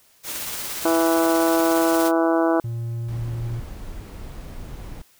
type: noise with tremolo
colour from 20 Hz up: white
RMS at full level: -29 dBFS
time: 0.23-2.12 s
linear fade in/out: 50 ms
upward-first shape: sine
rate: 17 Hz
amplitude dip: 25%
type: harmonic tone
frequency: 164.81 Hz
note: E3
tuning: in tune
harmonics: 2 / 3 / 4 / 5 / 6 / 7 / 8 / 9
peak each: -19 / -26 / -22 / -28 / -29 / -31 / -33 / -32 dBFS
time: 0.85-2.6 s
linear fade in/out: 2 ms
type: tone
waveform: triangle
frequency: 116.54 Hz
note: A#2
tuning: in tune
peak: -23 dBFS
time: 2.64-3.6 s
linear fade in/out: 5 ms
type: noise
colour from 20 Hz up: brown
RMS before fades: -35 dBFS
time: 3.08-5.02 s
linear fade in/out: 5 ms
effects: white hiss -57 dBFS RMS until 5.19 s